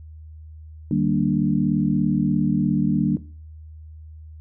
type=chord; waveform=sine; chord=Eb major seventh; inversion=none; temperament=equal with one note detuned; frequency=152.71 / 196 / 233.1 / 293.7 Hz; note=Eb3 / G3 / Bb3 / D4; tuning=-32 / 0 / 0 / 0 cents; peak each=-23 dBFS; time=0.91-3.17 s; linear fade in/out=2 ms; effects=noise-tail reverb RT60 0.4 s tail -17 dB re dry + added 78 Hz sine -38 dBFS peak until 4.4 s